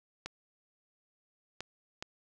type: clicks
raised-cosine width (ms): 0.2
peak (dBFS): -21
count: 3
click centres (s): 0.26 / 1.606 / 2.025
effects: none